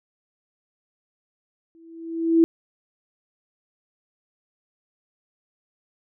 sine tone with exponential growth, 329.6 Hz, E4, in tune, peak -10 dBFS, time 1.75-2.44 s, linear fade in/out 0 ms, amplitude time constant 150 ms, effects none

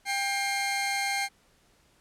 sawtooth tone pair together, 794 / 2126 Hz, G5 / C7, +22 / +27 cents, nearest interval octave + perfect fourth, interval 1705 cents, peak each -26 dBFS, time 0.05-1.29 s, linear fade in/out 50 ms, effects pink hiss -64 dBFS RMS until 2 s + low-pass 11000 Hz 12 dB/octave

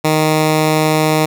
10% pulse tone, 155.56 Hz, D#3, in tune, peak -3 dBFS, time 0.04-1.26 s, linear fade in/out 10 ms, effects none

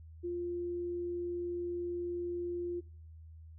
sine tone, 349.2 Hz, F4, in tune, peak -34 dBFS, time 0.23-2.81 s, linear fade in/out 20 ms, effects noise-tail reverb RT60 0.6 s tail -24 dB re dry + added 80 Hz sine -49 dBFS peak until 3.58 s

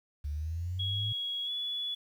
sine exponential sweep, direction up, 70.9 to 110 Hz, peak -32 dBFS, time 0.24-1.13 s, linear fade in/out 10 ms
sine tone with pitch glide, 3322 to 3413 Hz, G#7 to G#7, 0 to +47 cents, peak -32 dBFS, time 0.79-1.95 s, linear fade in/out 10 ms, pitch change +47 cents, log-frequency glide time 1.44-1.51 s
effects 10-bit

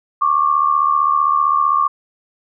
sine tone pair together, 1099.2 / 1174.7 Hz, C#6 / D6, -15 / 0 cents, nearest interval minor second, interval 115 cents, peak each -15 dBFS, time 0.21-1.88 s, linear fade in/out 10 ms, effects none

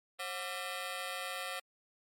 10% pulse ring-modulated tone, 634 Hz, D#5, 32 cents sharp, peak -26 dBFS, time 0.19-1.6 s, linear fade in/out 10 ms, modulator 96.3 Hz, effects MP3 64 kbps

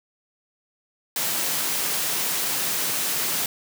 white high-pass noise, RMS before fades -25 dBFS, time 1.16-3.46 s, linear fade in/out 2 ms, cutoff 120 Hz, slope 48 dB/octave, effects none

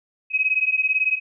sine beating tone pair, 2530 / 2548 Hz, D#7 / D#7, +28 / +41 cents, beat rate 18 Hz, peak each -21 dBFS, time 0.3-1.2 s, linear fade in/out 50 ms, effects none

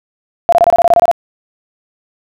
sine tone bursts, 686 Hz, F5, 31 cents flat, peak -4 dBFS, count 11, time 0.49-1.114 s, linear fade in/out 0 ms, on 34 ms, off 25 ms, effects none

